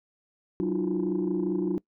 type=tone cluster; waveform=sine; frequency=187.5 / 302.4 / 334.8 / 360 Hz; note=F#3 / D#4 / E4 / F#4; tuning=+23 / -49 / +27 / -47 cents; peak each=-29 dBFS; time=0.6-1.78 s; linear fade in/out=0 ms; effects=noise-tail reverb RT60 0.1 s tail -23 dB re dry + tanh soft clip ceiling -19 dBFS